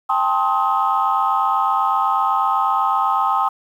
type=chord; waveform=sine; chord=A half-diminished seventh; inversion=third; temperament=just; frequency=792 / 880 / 1056 / 1267.2 Hz; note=G5 / A5 / C6 / Eb6; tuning=+18 / 0 / +16 / +31 cents; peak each=-20 / -22 / -20 / -19 dBFS; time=0.09-3.49 s; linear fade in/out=10 ms; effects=tanh soft clip ceiling -7 dBFS + 8-bit